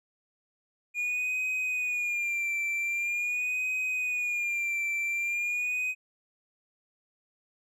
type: tone with vibrato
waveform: triangle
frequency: 2428 Hz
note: D#7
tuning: 43 cents flat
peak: -26 dBFS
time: 0.94-5.95 s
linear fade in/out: 50 ms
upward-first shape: sine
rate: 0.44 Hz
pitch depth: 61 cents each way
effects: none